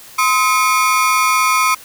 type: ring-modulated tone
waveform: 30% pulse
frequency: 1155 Hz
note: D6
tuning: 29 cents flat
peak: -6 dBFS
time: 0.18-1.75 s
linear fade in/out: 10 ms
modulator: 118 Hz
effects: white hiss -39 dBFS RMS until 1.84 s